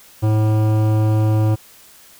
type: tone with hard clipping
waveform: sine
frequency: 108.1 Hz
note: A2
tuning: 30 cents flat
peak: -15 dBFS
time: 0.22-1.56 s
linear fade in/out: 20 ms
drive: 15 dB
effects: white hiss -46 dBFS RMS until 2.19 s